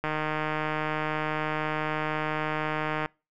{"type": "click train", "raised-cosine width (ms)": 0.5, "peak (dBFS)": -14, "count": 466, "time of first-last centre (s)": [0.04, 3.059], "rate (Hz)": 154, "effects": ["noise-tail reverb RT60 0.3 s tail -26 dB re dry"]}